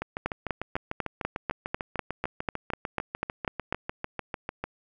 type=two click trains; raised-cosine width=0.5 ms; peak=-12 / -16 dBFS; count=15 / 32; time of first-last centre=0.26-3.725 / 0.02-4.64 s; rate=4.04 / 6.71 Hz; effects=none